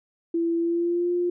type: tone with pitch glide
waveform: sine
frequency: 335.4 to 352.1 Hz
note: E4 to F4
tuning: +30 to +14 cents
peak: -21 dBFS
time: 0.34-1.3 s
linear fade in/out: 5 ms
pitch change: +84 cents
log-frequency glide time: 0.58-1.12 s
effects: none